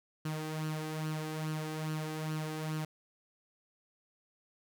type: tone with flanger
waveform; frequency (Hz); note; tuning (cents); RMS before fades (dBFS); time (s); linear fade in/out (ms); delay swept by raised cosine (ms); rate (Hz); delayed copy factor
sawtooth; 155.8; D#3; +3; -37; 0.25-2.85; 5; 0.68 to 2.58; 2.4; +0.55
effects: none